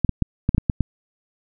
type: clicks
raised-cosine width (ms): 5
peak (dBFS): -5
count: 8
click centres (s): 0.047 / 0.093 / 0.223 / 0.491 / 0.547 / 0.581 / 0.698 / 0.807
effects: none